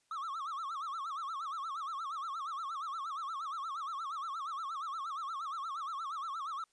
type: tone with vibrato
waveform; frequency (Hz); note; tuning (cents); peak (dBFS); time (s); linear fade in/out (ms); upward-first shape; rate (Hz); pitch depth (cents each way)
triangle; 1208; D6; +48; -35; 0.11-6.64; 2; sine; 8.5; 200
effects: white hiss -75 dBFS RMS until 6.72 s + resampled to 22050 Hz